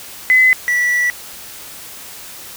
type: tone pair in turn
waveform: sine / triangle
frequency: 2024 / 1954.8 Hz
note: B6 / B6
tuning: +42 / -18 cents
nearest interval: minor second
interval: 60 cents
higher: first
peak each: -7 / -11 dBFS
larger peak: first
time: 0.3-0.53 / 0.68-1.1 s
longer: second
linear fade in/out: 0 ms
effects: white hiss -34 dBFS RMS until 2.56 s